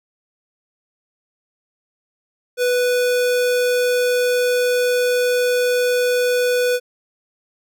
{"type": "tone", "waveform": "square", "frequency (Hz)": 493.9, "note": "B4", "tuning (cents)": 0, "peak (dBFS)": -16, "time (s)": [2.57, 6.8], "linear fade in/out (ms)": 50, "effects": []}